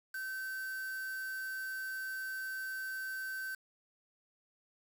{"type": "tone with quantisation", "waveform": "triangle", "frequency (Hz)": 1542, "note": "G6", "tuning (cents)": -29, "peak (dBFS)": -36, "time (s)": [0.14, 3.55], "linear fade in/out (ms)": 5, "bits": 8, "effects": []}